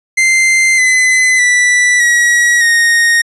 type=tone with pitch steps; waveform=45% pulse; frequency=2084 / 2026 / 1969.3 / 1914.4 / 1860.9 Hz; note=C7 / B6 / B6 / A#6 / A#6; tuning=-7 / +44 / -5 / +46 / -3 cents; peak=-7 dBFS; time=0.17-3.22 s; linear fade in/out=10 ms; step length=610 ms; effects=resampled to 24000 Hz